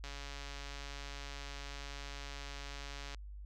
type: click train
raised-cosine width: 0.2 ms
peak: -29 dBFS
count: 439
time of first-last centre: 0.04-3.146 s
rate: 141 Hz
effects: added 50 Hz sine -45 dBFS peak until 3.45 s